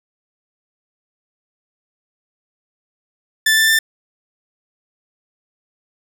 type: tone with pitch steps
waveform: sawtooth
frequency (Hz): 1760 / 1771.2 / 1782.5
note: A6 / A6 / A6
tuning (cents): 0 / +11 / +22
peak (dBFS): -8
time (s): 3.46-3.79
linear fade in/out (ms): 5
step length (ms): 110
effects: none